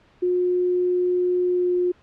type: tone with pitch glide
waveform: sine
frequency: 359.6 to 357.5 Hz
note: F#4 to F4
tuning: -49 to +41 cents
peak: -18 dBFS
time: 0.22-1.92 s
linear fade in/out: 10 ms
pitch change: -10 cents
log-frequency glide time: 1.47-1.71 s
effects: pink hiss -56 dBFS RMS until 2.02 s + low-pass 3000 Hz 12 dB/octave